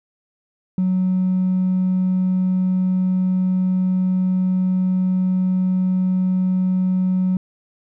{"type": "tone with hard clipping", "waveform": "sine", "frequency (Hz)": 185, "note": "F#3", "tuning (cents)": 0, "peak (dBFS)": -16, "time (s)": [0.78, 7.37], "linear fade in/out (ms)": 2, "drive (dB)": 1, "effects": []}